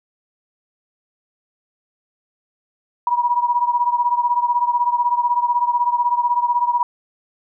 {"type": "beating tone pair", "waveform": "sine", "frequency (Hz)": [961, 977], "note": ["B5", "B5"], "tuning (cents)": [-48, -19], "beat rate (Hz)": 16, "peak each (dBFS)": [-17, -20], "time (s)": [3.07, 6.83], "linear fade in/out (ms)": 2, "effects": []}